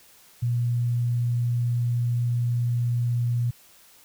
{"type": "tone", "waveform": "sine", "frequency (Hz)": 120.1, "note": "B2", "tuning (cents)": -48, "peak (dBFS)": -21, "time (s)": [0.42, 3.51], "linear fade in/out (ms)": 10, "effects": ["white hiss -54 dBFS RMS until 4.04 s"]}